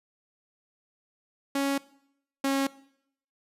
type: tone pair in turn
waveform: sawtooth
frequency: 277.2 / 273.2 Hz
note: C#4 / C#4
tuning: 0 / -25 cents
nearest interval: unison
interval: 25 cents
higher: first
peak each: -21 / -20 dBFS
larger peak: second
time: 1.55-1.78 / 2.44-2.67 s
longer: neither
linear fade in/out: 5 ms
effects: noise-tail reverb RT60 0.7 s tail -20 dB re dry + resampled to 32000 Hz